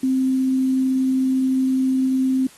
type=tone with quantisation; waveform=sine; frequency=261.6 Hz; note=C4; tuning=in tune; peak=-16 dBFS; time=0.03-2.47 s; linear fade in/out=5 ms; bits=7; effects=white hiss -48 dBFS RMS until 2.57 s + AAC 32 kbps